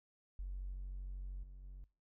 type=tone with level steps; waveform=triangle; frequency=46.53 Hz; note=F#1; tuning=10 cents sharp; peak=-36 / -38 / -47 / -45 dBFS; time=0.39-1.84 s; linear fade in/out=0 ms; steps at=0.73 / 1.43 / 1.63 s; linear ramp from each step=5 ms; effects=noise-tail reverb RT60 0.3 s tail -22 dB re dry + tanh soft clip ceiling -38 dBFS